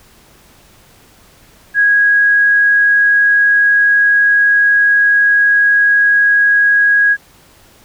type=tone; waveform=sine; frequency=1652 Hz; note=G#6; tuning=10 cents flat; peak=-7 dBFS; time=1.74-7.17 s; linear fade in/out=50 ms; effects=pink hiss -46 dBFS RMS until 7.84 s